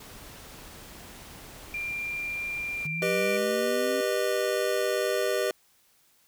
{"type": "noise", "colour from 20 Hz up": "pink", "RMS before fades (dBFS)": -46, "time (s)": [0, 2.87], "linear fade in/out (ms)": 5}
{"type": "tone with pitch glide", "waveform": "sine", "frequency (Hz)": [2383, 2368], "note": ["D7", "D7"], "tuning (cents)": [25, 14], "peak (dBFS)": -30, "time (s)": [1.74, 3.37], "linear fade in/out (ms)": 2, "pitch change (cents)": -11, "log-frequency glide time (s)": [2.81, 2.91]}
{"type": "linear sweep", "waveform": "sine", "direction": "up", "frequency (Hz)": [151.1, 273.3], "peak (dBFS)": -33, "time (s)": [2.85, 4.01], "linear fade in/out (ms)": 5}
{"type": "chord", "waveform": "square", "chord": "G augmented", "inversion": "none", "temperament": "just", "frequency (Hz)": [392, 490, 612.5], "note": ["G4", "B4", "D#5"], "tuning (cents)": [0, -14, -27], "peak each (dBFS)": -30, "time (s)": [3.02, 5.51], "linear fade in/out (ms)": 2}
{"effects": ["white hiss -64 dBFS RMS until 6.27 s"]}